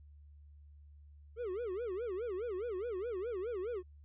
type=tone with vibrato; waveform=triangle; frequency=421.3 Hz; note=G#4; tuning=25 cents sharp; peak=-34 dBFS; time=1.36-3.83 s; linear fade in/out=50 ms; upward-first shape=sine; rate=4.8 Hz; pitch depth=270 cents each way; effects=added 73 Hz sine -54 dBFS peak until 4.04 s + resampled to 8000 Hz